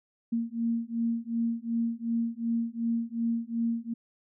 sine beating tone pair, 230 / 232.7 Hz, A#3 / A#3, -23 / -3 cents, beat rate 2.7 Hz, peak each -30 dBFS, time 0.32-3.94 s, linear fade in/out 10 ms, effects none

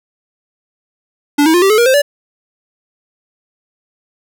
square tone with pitch steps, 290 / 319.9 / 352.9 / 389.3 / 429.5 / 473.8 / 522.7 / 576.7 Hz, D4 / D#4 / F4 / G4 / A4 / A#4 / C5 / D5, -22 / +48 / +18 / -12 / -42 / +28 / -2 / -32 cents, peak -8 dBFS, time 1.38-2.02 s, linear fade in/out 10 ms, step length 80 ms, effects none

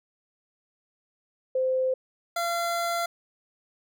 sine / 25% pulse tone pair in turn, 518 / 685 Hz, C5 / F5, -17 / -34 cents, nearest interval perfect fourth, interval 483 cents, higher second, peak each -22 dBFS, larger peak neither, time 1.55-1.94 / 2.36-3.06 s, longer second, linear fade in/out 5 ms, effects none

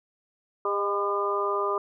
harmonic tone with a mistuned harmonic, 201.5 Hz, G3, 48 cents sharp, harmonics 2 / 3 / 4 / 5 / 6, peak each -28 / -33 / -39 / -31 / -28 dBFS, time 0.65-1.78 s, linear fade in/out 2 ms, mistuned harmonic 3, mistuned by +27 cents, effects none

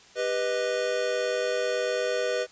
square chord, G augmented, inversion none, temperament equal with one note detuned, 395.6 / 493.9 / 622.3 Hz, G4 / B4 / D#5, +16 / 0 / 0 cents, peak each -34 / -28 / -31 dBFS, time 0.15-2.47 s, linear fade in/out 50 ms, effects white hiss -53 dBFS RMS until 2.51 s + resampled to 16000 Hz

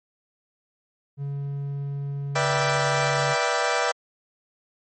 triangle tone, 140.7 Hz, C#3, 26 cents sharp, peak -25 dBFS, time 1.17-3.36 s, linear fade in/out 50 ms
20% pulse chord, E minor seventh, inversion second, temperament equal with one note detuned, 486.2 / 587.3 / 659.3 / 784 Hz, B4 / D5 / E5 / G5, -27 / 0 / 0 / 0 cents, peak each -22 dBFS, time 2.35-3.92 s, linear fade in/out 10 ms
effects MP3 32 kbps

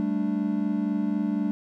triangle chord, G suspended second, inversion none, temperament equal, 196 / 220 / 293.7 Hz, G3 / A3 / D4, 0 / 0 / 0 cents, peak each -26 dBFS, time 0-1.51 s, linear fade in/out 0 ms, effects none

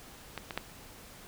clicks, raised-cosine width 0.3 ms, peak -20 / -21 / -15 dBFS, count 3, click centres 0.377 / 0.508 / 0.576 s, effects pink hiss -51 dBFS RMS until 1.27 s

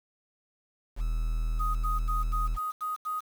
triangle tone, 40 Hz, D#1, 49 cents sharp, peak -24 dBFS, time 0.96-2.59 s, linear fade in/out 50 ms
sine tone bursts, 1249 Hz, D#6, 6 cents sharp, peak -29 dBFS, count 7, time 1.59-3.208 s, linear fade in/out 20 ms, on 160 ms, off 83 ms
effects 8-bit

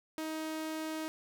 sawtooth tone, 315.1 Hz, D#4, 22 cents sharp, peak -32 dBFS, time 0.18-1.08 s, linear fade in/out 0 ms, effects none

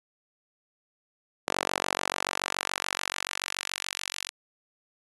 sawtooth tone with high-pass filter sweep, 46.97 Hz, F#1, 27 cents sharp, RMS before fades -33 dBFS, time 1.47-4.3 s, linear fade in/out 10 ms, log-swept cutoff 580 to 2900 Hz, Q 0.81, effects resampled to 24000 Hz

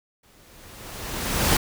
pink noise with exponential growth, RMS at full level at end -18 dBFS, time 0.23-1.57 s, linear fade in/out 5 ms, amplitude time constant 290 ms, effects none

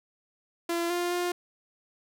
sawtooth tone with pitch steps, 340.6 / 350.7 / 353.5 Hz, F4 / F4 / F4, -43 / +7 / +21 cents, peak -23 dBFS, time 0.69-1.32 s, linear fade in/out 5 ms, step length 210 ms, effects none

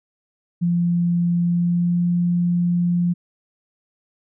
sine tone with pitch glide, 173 to 174.61 Hz, F3 to F3, -16 to 0 cents, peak -16 dBFS, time 0.61-3.14 s, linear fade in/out 20 ms, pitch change +16 cents, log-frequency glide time 1.43-2.04 s, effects none

